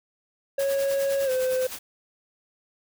triangle tone with pitch glide, 551 to 514.1 Hz, C#5 to C5, -11 to -31 cents, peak -20 dBFS, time 0.58-1.67 s, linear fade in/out 5 ms, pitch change -120 cents, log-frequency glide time 1.25-1.3 s
white noise with tremolo, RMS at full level -35 dBFS, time 0.59-1.79 s, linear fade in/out 5 ms, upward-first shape sine, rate 9.8 Hz, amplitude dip 60%
effects none

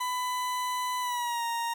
40% pulse tone with pitch glide, 999 to 932.1 Hz, B5 to A#5, +20 to 0 cents, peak -28 dBFS, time 0-1.74 s, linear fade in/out 10 ms, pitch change -120 cents, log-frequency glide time 1-1.44 s, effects 9-bit

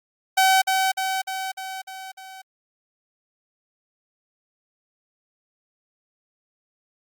sawtooth tone with echo, 762 Hz, G5, 49 cents flat, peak -11 dBFS, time 0.37-0.62 s, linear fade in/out 10 ms, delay 300 ms, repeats 6, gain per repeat -4 dB, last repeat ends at 2.42 s, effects Opus 48 kbps

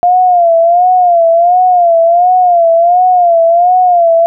sine tone with vibrato, 698.5 Hz, F5, in tune, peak -4 dBFS, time 0.03-4.26 s, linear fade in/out 0 ms, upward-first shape sine, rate 1.4 Hz, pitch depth 91 cents each way, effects none

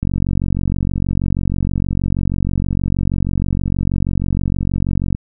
click train, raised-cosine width 5 ms, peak -6 dBFS, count 238, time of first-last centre 0.03-5.149 s, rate 46.3 Hz, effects none

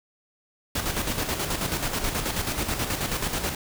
pink noise with tremolo, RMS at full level -26 dBFS, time 0.75-3.55 s, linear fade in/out 5 ms, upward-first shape square, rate 9.3 Hz, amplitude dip 50%, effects none

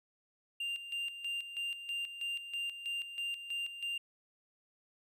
triangle tone with tremolo, 2791 Hz, F7, 2 cents flat, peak -33 dBFS, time 0.6-3.98 s, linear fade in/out 5 ms, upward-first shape square, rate 3.1 Hz, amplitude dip 65%, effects none

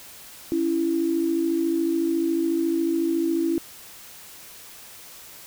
sine tone pair together, 278.7 / 332.7 Hz, C#4 / E4, +9 / +16 cents, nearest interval minor third, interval 307 cents, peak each -27 / -21 dBFS, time 0.52-3.58 s, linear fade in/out 0 ms, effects white hiss -44 dBFS RMS until 5.46 s

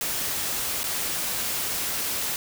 white noise with dropouts, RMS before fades -28 dBFS, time 0.01-2.36 s, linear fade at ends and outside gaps 1 ms, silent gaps 0.833-0.84 s, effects none

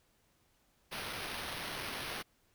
blue noise with sample-and-hold, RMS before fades -41 dBFS, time 0.91-2.23 s, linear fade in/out 20 ms, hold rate 7350 Hz, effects pink hiss -72 dBFS RMS until 2.54 s

